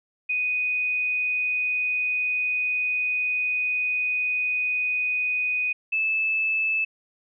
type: tone pair in turn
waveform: sine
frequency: 2489 / 2620 Hz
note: D#7 / E7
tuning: 0 / -11 cents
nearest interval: minor second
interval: 89 cents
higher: second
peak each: -22 / -21 dBFS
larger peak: second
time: 0.29-5.73 / 5.92-6.85 s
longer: first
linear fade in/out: 10 ms
effects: none